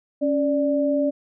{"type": "tone pair together", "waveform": "sine", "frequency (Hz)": [277.4, 587.3], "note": ["C#4", "D5"], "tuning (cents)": [1, 0], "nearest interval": "octave + minor second", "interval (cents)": 1299, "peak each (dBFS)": -21, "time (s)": [0.21, 1.11], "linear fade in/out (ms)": 20, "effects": []}